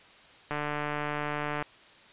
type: click train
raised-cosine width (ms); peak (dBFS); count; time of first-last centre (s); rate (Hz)
0.5; -17; 166; 0.51-1.625; 148
effects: white hiss -54 dBFS RMS until 2.12 s + resampled to 8000 Hz